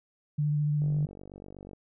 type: tone with vibrato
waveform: sine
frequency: 148.4 Hz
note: D3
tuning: 18 cents sharp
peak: -24 dBFS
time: 0.38-1.06 s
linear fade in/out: 10 ms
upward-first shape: sine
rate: 14 Hz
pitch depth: 16 cents each way
type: click train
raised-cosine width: 2 ms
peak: -32 dBFS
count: 45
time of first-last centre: 0.82-1.733 s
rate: 48.2 Hz
effects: none